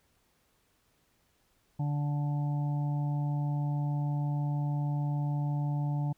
harmonic tone, 145.6 Hz, D3, 15 cents flat, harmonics 1 / 2 / 4 / 5 / 6, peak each -28 / -41 / -50 / -46 / -45 dBFS, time 1.79-6.13 s, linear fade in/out 10 ms, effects pink hiss -71 dBFS RMS until 6.17 s

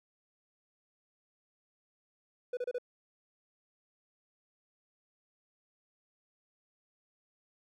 triangle tone bursts, 493.9 Hz, B4, in tune, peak -30 dBFS, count 4, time 2.53-2.784 s, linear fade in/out 5 ms, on 41 ms, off 30 ms, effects none

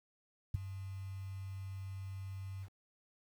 sine tone with ADSR envelope, 96.3 Hz, G2, 30 cents flat, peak -24 dBFS, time 0.54-2.69 s, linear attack 8 ms, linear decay 10 ms, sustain -17 dB, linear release 62 ms, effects tanh soft clip ceiling -24 dBFS + 10-bit

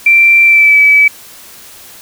sine tone with pitch glide, 2352 to 2294 Hz, D7 to D7, +2 to -41 cents, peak -3 dBFS, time 0.06-1.08 s, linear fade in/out 5 ms, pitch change -43 cents, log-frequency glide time 0.44-0.79 s, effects white hiss -35 dBFS RMS until 2.01 s

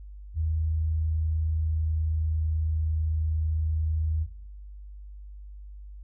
sine tone with pitch glide, 79.4 to 78.9 Hz, D#2 to D#2, +36 to +25 cents, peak -24 dBFS, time 0.34-4.27 s, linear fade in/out 50 ms, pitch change -11 cents, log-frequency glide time 1.04-3.05 s, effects noise-tail reverb RT60 0.8 s tail -17 dB re dry + added 50 Hz sine -40 dBFS peak until 6.03 s

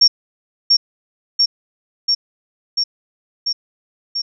sine tone with echo, 5510 Hz, F8, 24 cents flat, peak -6 dBFS, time 0.01-0.08 s, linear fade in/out 10 ms, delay 690 ms, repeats 6, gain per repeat -2 dB, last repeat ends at 4.22 s, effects none

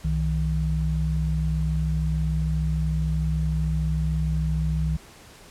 sine tone pair together, 64.19 / 157.6 Hz, C2 / D#3, -32 / +23 cents, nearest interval octave + major third, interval 1555 cents, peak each -24 dBFS, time 0.04-4.97 s, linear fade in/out 10 ms, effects pink hiss -48 dBFS RMS until 5.5 s + low-pass 11000 Hz 12 dB/octave

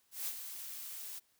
blue noise with ADSR envelope, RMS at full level -37 dBFS, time 0.11-1.2 s, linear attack 160 ms, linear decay 56 ms, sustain -8 dB, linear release 20 ms, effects white hiss -73 dBFS RMS until 1.39 s

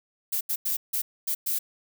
violet noise bursts at uneven times, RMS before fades -27 dBFS, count 6, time 0.32-0.41 / 0.49-0.56 / 0.65-0.77 / 0.93-1.02 / 1.27-1.35 / 1.46-1.59 s, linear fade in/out 10 ms, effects none

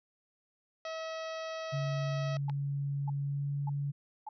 harmonic tone, 644 Hz, E5, 41 cents flat, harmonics 1 / 2 / 3 / 4 / 5 / 6 / 7 / 8 / 9, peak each -38 / -44 / -48 / -50 / -52 / -54 / -55 / -56 / -57 dBFS, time 0.85-2.37 s, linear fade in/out 2 ms
sine tone with pitch glide, 140.8 to 142.03 Hz, C#3 to C#3, +27 to +42 cents, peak -31 dBFS, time 1.72-3.92 s, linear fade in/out 20 ms, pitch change +15 cents, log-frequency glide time 3.21-3.52 s
sine tone bursts, 856 Hz, A5, 48 cents flat, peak -38 dBFS, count 4, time 2.48-4.29 s, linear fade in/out 5 ms, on 25 ms, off 570 ms
click, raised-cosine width 0.3 ms, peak -30 dBFS, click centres 2.497 s
effects none

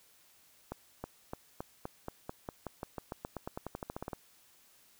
accelerating click train, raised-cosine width 1 ms, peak -24 dBFS, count 24, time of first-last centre 0.72-4.132 s, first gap 320 ms, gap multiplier 0.92, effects white hiss -64 dBFS RMS until 4.99 s

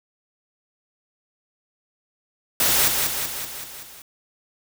white noise with echo, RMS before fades -19 dBFS, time 2.6-2.88 s, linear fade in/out 2 ms, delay 190 ms, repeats 6, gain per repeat -4 dB, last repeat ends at 4.02 s, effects none

